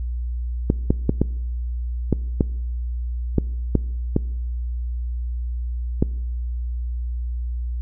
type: clicks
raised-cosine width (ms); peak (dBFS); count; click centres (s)
3; -3; 10; 0.701 / 0.905 / 1.094 / 1.216 / 2.127 / 2.408 / 3.383 / 3.753 / 4.164 / 6.025
effects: noise-tail reverb RT60 0.9 s tail -23 dB re dry + added 60 Hz sine -23 dBFS peak until 7.81 s